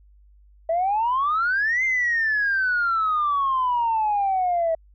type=exponential two-way sweep; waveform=sine; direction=up then down; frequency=644 to 2106 to 644 Hz; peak=-18 dBFS; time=0.69-4.75 s; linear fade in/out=5 ms; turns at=1.84 s; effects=tanh soft clip ceiling -15 dBFS + added 50 Hz sine -50 dBFS peak until 4.94 s